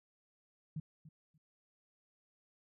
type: tone with echo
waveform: sine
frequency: 155.56 Hz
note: D#3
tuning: in tune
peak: -37 dBFS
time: 0.76-0.8 s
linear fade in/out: 5 ms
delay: 290 ms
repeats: 2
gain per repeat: -15 dB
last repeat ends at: 1.38 s
effects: none